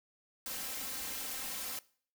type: noise with comb filter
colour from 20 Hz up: white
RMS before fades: -40 dBFS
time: 0.46-1.79 s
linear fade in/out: 2 ms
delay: 3.8 ms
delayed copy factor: +1
effects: noise-tail reverb RT60 0.5 s tail -21 dB re dry